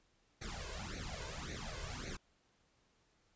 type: noise with flanger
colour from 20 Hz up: pink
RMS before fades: -44 dBFS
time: 0.41-2.17 s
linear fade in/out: 10 ms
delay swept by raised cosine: 0.48 to 1.98 ms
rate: 1.8 Hz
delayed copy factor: +1
effects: pink hiss -74 dBFS RMS until 3.35 s + resampled to 16000 Hz